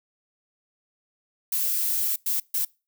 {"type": "noise bursts at uneven times", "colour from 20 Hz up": "violet", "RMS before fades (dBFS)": -25, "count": 3, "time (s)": [[1.52, 2.16], [2.26, 2.4], [2.54, 2.65]], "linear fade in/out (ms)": 5, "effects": ["noise-tail reverb RT60 0.3 s tail -25 dB re dry"]}